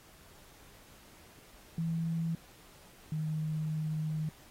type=tone pair in turn; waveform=sine; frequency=164.81 / 155.56 Hz; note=E3 / D#3; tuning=0 / 0 cents; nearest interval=minor second; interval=100 cents; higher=first; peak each=-30 / -31 dBFS; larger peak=first; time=1.78-2.35 / 3.12-4.29 s; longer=second; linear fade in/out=2 ms; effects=pink hiss -58 dBFS RMS until 4.5 s + AAC 48 kbps